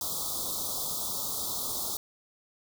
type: band-stop noise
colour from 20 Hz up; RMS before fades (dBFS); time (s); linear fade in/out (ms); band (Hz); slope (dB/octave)
white; -33; 0.01-1.97; 2; 1300 to 3400; 96
effects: none